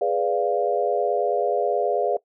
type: chord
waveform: sine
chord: G# diminished seventh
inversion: none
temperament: equal with one note detuned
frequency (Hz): 415.3 / 493.9 / 583.3 / 698.5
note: G#4 / B4 / D5 / F5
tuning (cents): 0 / 0 / -12 / 0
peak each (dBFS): -25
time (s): 0.01-2.17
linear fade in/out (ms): 5
effects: noise-tail reverb RT60 0.1 s tail -19 dB re dry